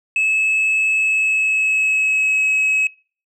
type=tone with pitch glide; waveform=sine; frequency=2595 to 2564 Hz; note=E7 to E7; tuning=-28 to -49 cents; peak=-12 dBFS; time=0.16-2.87 s; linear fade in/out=2 ms; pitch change=-21 cents; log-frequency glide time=0.93-2.46 s; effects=noise-tail reverb RT60 0.4 s tail -26 dB re dry + tanh soft clip ceiling -13 dBFS